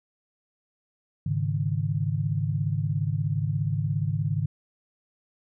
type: chord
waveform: sine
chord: Ab suspended fourth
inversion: none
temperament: equal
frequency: 103.83 / 138.59 / 155.56 Hz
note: Ab2 / Db3 / Eb3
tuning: 0 / 0 / 0 cents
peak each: -28 dBFS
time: 1.26-4.46 s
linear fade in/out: 5 ms
effects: none